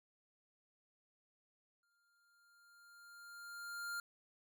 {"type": "tone with exponential growth", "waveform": "square", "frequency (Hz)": 1400, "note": "F6", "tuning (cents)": 4, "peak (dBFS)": -40, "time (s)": [1.83, 4], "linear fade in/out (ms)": 2, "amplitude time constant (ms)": 470, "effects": []}